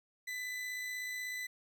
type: tone with amplitude modulation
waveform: 40% pulse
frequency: 2000 Hz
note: B6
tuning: 21 cents sharp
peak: -36 dBFS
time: 0.27-1.47 s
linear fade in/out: 10 ms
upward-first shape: sine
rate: 56.3 Hz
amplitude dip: 25%
effects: 13-bit